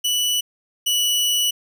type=tone pair in turn; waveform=sawtooth; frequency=2960 / 2949 Hz; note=F#7 / F#7; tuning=0 / -6 cents; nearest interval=unison; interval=6 cents; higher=first; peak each=-15 / -14 dBFS; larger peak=second; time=0.04-0.41 / 0.86-1.51 s; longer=second; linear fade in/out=10 ms; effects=none